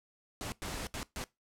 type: noise bursts at uneven times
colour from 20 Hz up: pink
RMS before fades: -39 dBFS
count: 4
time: 0.41-0.52 / 0.62-0.87 / 0.94-1.03 / 1.16-1.24 s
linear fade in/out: 0 ms
effects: noise-tail reverb RT60 0.2 s tail -20 dB re dry + low-pass 11000 Hz 12 dB/octave